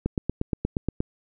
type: click train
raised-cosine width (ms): 3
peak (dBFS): -11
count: 9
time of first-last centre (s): 0.06-1.005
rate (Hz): 8.47
effects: none